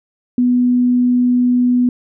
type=tone; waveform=sine; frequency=246.9 Hz; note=B3; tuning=in tune; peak=-10 dBFS; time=0.38-1.89 s; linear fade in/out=2 ms; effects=none